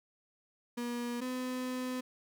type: tone pair in turn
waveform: 35% pulse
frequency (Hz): 240 / 253.8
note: B3 / B3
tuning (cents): -49 / +47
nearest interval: minor second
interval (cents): 96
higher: second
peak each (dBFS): -33 / -33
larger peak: neither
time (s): 0.77-1.21 / 1.21-2.01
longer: second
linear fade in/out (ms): 10
effects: none